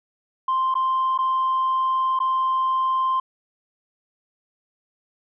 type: tone with dropouts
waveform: sine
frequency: 1046.5 Hz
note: C6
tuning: in tune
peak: -17 dBFS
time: 0.48-3.2 s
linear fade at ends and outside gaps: 5 ms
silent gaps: 0.742-0.752 / 1.178-1.187 / 2.191-2.201 s
effects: tanh soft clip ceiling -16 dBFS